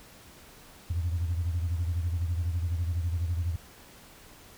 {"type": "beating tone pair", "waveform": "sine", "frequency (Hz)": [84.2, 96.2], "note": ["E2", "G2"], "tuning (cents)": [37, -32], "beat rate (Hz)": 12, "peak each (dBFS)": [-26, -33], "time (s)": [0.9, 3.56], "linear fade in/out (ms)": 5, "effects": ["tanh soft clip ceiling -22 dBFS", "pink hiss -52 dBFS RMS until 4.57 s"]}